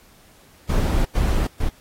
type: noise bursts at uneven times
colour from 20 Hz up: brown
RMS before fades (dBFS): -19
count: 3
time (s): 0.69-1.05 / 1.15-1.47 / 1.6-1.69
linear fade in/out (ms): 5
effects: pink hiss -53 dBFS RMS until 1.8 s + AAC 48 kbps